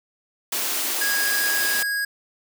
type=high-pass noise; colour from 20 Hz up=white; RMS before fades=-25 dBFS; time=0.52-1.83 s; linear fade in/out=5 ms; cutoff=230 Hz; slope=48 dB/octave
type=tone; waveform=square; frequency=1647 Hz; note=G#6; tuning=15 cents flat; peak=-23 dBFS; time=1.01-2.05 s; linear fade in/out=5 ms
effects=none